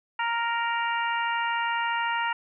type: harmonic tone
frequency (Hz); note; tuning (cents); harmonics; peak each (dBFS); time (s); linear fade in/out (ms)
466.2; A#4; 0; 2 / 3 / 4 / 5 / 6; -27 / -31 / -32 / -37 / -35; 0.19-2.33; 5
effects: none